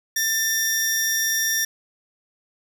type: tone pair together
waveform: sawtooth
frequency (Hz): 1787 / 5673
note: A6 / F8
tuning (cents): +26 / +26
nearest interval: octave + minor sixth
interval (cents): 2000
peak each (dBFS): -20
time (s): 0.16-1.65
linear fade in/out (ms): 5
effects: none